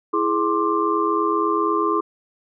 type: tone cluster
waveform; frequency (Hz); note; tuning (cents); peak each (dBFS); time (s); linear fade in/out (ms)
sine; 331.1 / 419.3 / 1054 / 1178; E4 / G#4 / C6 / D6; +8 / +17 / +12 / +5; -23; 0.13-2.01; 10
effects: none